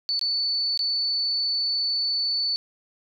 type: tone with dropouts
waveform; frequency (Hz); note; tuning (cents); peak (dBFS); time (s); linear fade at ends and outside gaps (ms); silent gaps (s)
sine; 4483; C#8; +19; -22; 0.09-2.56; 0; 0.193-0.213 / 0.775-0.792
effects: none